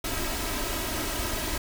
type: noise with comb filter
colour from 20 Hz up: pink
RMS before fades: -30 dBFS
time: 0.04-1.58 s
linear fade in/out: 5 ms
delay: 3.1 ms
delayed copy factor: +0.65
effects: none